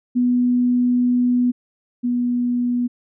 sine tone pair in turn, 246.3 / 243.9 Hz, B3 / B3, -5 / -21 cents, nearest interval unison, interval 16 cents, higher first, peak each -14 / -17 dBFS, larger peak first, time 0.15-1.52 / 2.03-2.88 s, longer first, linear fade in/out 20 ms, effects none

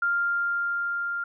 sine tone with level ramp, 1396.9 Hz, F6, in tune, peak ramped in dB -21 to -27 dBFS, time 0.02-1.24 s, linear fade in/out 5 ms, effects none

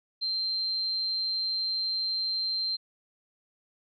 sine tone, 4144 Hz, C8, 17 cents flat, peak -27 dBFS, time 0.21-2.77 s, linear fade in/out 20 ms, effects none

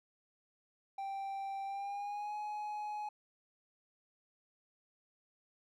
triangle tone with pitch glide, 784 to 840.3 Hz, G5 to G#5, 0 to +20 cents, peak -36 dBFS, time 0.98-3.09 s, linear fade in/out 5 ms, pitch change +120 cents, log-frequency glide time 1.65-2.35 s, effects none

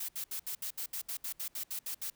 blue noise bursts, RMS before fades -38 dBFS, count 14, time 0-2.101 s, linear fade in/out 5 ms, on 86 ms, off 69 ms, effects pink hiss -69 dBFS RMS until 2.15 s

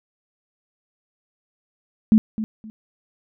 sine tone with echo, 218 Hz, A3, 16 cents flat, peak -9 dBFS, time 2.12-2.18 s, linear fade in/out 0 ms, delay 260 ms, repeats 2, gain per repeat -13 dB, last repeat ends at 2.7 s, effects none

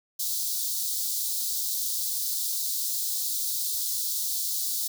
white high-pass noise, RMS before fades -29 dBFS, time 0.19-4.88 s, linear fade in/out 10 ms, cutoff 3800 Hz, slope 48 dB/octave, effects none

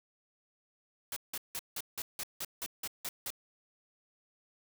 white noise bursts, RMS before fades -38 dBFS, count 11, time 1.12-3.304 s, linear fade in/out 2 ms, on 44 ms, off 170 ms, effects none

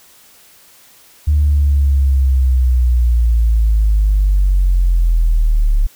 sine linear sweep, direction down, 74.8 to 35.26 Hz, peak -8 dBFS, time 1.27-5.87 s, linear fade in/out 10 ms, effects tanh soft clip ceiling -5 dBFS + white hiss -46 dBFS RMS until 5.95 s

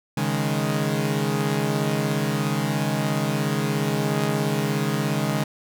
sawtooth chord, C# suspended second, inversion none, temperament equal, 138.59 / 155.56 / 207.7 Hz, C#3 / D#3 / G#3, 0 / 0 / 0 cents, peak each -22 dBFS, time 0.17-5.44 s, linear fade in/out 5 ms, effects none

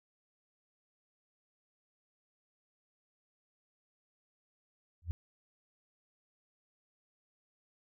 sine tone with exponential growth, 84.2 Hz, E2, 37 cents sharp, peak -28 dBFS, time 5.02-5.11 s, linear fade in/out 0 ms, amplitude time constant 19 ms, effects none

